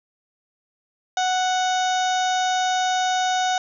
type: harmonic tone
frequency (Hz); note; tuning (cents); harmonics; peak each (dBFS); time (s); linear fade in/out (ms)
740; F#5; 0; 1 / 2 / 3 / 4 / 5 / 6 / 7 / 8 / 9; -20 / -28 / -37 / -34 / -30 / -43 / -39 / -35 / -36; 1.17-3.58; 2
effects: none